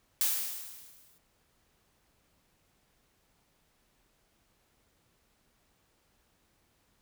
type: noise with exponential decay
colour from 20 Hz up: blue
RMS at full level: -26 dBFS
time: 0.21-1.18 s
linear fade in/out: 0 ms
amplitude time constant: 210 ms
effects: pink hiss -71 dBFS RMS until 7.01 s